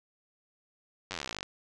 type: slowing click train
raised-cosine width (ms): 0.2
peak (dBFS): -18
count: 22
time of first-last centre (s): 1.11-1.43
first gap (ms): 10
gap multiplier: 1.04
effects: resampled to 22050 Hz

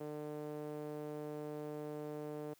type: tone with band-pass filter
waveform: sawtooth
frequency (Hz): 150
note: D3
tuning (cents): +37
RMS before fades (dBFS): -44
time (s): 0-2.54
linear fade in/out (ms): 10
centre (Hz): 460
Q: 1.9
effects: white hiss -69 dBFS RMS until 2.59 s + high-pass 60 Hz 12 dB/octave

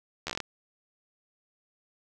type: slowing click train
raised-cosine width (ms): 0.2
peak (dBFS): -15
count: 8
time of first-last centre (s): 0.27-0.403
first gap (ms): 12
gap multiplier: 1.15
effects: none

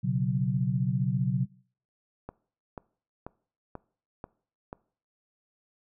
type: chord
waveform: sine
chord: B suspended second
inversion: none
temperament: equal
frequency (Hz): 123.47 / 138.59 / 185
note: B2 / C#3 / F#3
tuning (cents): 0 / 0 / 0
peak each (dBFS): -29 / -28 / -29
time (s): 0.03-1.46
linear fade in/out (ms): 20
type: click train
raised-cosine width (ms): 1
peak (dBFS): -24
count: 6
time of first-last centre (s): 2.29-4.729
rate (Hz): 2.05
effects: noise-tail reverb RT60 0.5 s tail -22 dB re dry

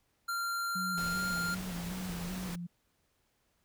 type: tone with pitch glide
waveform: square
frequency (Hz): 1383 to 1397.5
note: F6 to F6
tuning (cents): -17 to +1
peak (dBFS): -33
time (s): 0.28-1.55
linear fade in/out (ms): 10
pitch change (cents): +18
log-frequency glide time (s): 0.84-1.26
type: tone with vibrato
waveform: sine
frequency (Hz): 179.1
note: F3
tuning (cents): +44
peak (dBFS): -37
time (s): 0.75-2.67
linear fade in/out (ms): 10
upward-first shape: square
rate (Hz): 2.6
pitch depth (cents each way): 54
type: noise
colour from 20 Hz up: pink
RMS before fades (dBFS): -43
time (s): 0.97-2.56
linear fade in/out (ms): 10
effects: pink hiss -75 dBFS RMS until 3.64 s

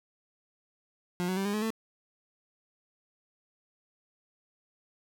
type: tone with pitch steps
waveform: 30% pulse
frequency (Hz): 177.8 / 185.99 / 194.57 / 203.5 / 212.9 / 222.7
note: F3 / F#3 / G3 / G#3 / G#3 / A3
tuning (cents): +31 / +9 / -13 / -35 / +43 / +21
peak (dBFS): -26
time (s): 1.2-1.704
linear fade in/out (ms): 0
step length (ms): 84
effects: none

